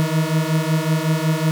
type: beating tone pair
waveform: 40% pulse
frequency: 155.56 / 160.96 Hz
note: D#3 / E3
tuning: 0 / -41 cents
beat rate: 5.4 Hz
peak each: -19 dBFS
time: 0-1.51 s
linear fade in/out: 0 ms
effects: none